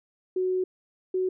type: tone pair in turn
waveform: sine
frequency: 370 / 371.6 Hz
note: F#4 / F#4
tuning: 0 / +7 cents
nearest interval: unison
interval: 7 cents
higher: second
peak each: -23 dBFS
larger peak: neither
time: 0.36-0.64 / 1.14-1.29 s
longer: first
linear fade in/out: 5 ms
effects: none